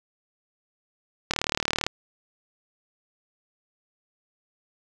click train, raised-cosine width 0.2 ms, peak -6 dBFS, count 22, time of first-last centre 1.31-1.866 s, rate 37.8 Hz, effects none

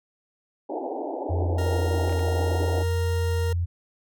pink band-pass noise, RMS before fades -31 dBFS, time 0.69-2.83 s, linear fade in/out 10 ms, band 270 to 880 Hz, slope 96 dB/octave
sine tone with vibrato, 86.6 Hz, F2, 14 cents flat, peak -22 dBFS, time 1.29-3.66 s, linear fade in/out 20 ms, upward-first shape triangle, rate 0.83 Hz, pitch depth 17 cents each way
40% pulse tone, 466.2 Hz, A#4, in tune, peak -28 dBFS, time 1.58-3.53 s, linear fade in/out 5 ms
clicks, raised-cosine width 0.3 ms, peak -26 dBFS, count 3, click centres 2.095 / 2.126 / 2.193 s
effects none

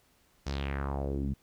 sawtooth tone with low-pass filter sweep, 69.3 Hz, C#2, in tune, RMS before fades -33 dBFS, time 0.46-1.34 s, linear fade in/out 10 ms, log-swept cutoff 5900 to 180 Hz, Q 3, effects pink hiss -67 dBFS RMS until 1.42 s

